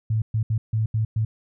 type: tone bursts at uneven times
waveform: sine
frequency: 110 Hz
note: A2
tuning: in tune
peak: -19 dBFS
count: 6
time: 0.1-0.22 / 0.34-0.43 / 0.5-0.58 / 0.73-0.86 / 0.94-1.05 / 1.16-1.25 s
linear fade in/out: 5 ms
effects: none